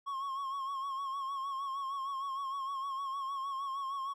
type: tone with vibrato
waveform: triangle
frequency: 1090 Hz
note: C#6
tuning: 29 cents flat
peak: -33 dBFS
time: 0.06-4.14 s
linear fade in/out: 20 ms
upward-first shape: sine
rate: 6.5 Hz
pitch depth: 53 cents each way
effects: none